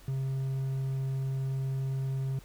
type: tone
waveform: triangle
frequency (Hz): 133.9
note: C3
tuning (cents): +40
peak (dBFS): -27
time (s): 0.08-2.39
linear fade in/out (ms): 2
effects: added 44 Hz sine -53 dBFS peak until 2.44 s + pink hiss -57 dBFS RMS until 2.44 s